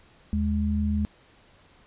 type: tone pair together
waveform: sine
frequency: 78.29 / 209 Hz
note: D#2 / G#3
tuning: +11 / +11 cents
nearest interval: octave + perfect fourth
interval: 1700 cents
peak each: -25 dBFS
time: 0.33-1.05 s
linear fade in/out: 0 ms
effects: pink hiss -57 dBFS RMS until 1.86 s + resampled to 8000 Hz